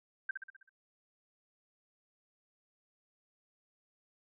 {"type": "tone with echo", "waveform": "sine", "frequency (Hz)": 1568, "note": "G6", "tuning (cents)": 0, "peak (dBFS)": -31, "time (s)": [0.29, 0.31], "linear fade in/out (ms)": 5, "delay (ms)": 64, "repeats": 6, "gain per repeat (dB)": -5, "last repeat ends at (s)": 0.694, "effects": []}